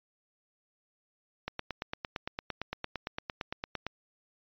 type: click train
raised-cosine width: 0.3 ms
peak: -18 dBFS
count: 22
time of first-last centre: 1.48-3.866 s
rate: 8.8 Hz
effects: resampled to 11025 Hz